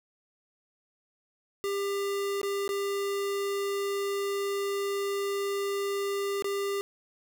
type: tone with dropouts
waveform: square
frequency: 399 Hz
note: G4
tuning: 31 cents sharp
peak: -29 dBFS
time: 1.64-6.81 s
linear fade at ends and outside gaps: 0 ms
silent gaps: 2.415-2.431 / 2.678-2.691 / 6.423-6.444 s
effects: none